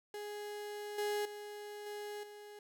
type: tone with level steps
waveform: 35% pulse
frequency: 415.3 Hz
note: G#4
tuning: in tune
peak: -40 / -32 / -43 / -40 / -48 dBFS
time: 0.14-2.59 s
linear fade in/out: 2 ms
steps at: 0.98 / 1.25 / 1.86 / 2.23 s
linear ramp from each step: 5 ms
effects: none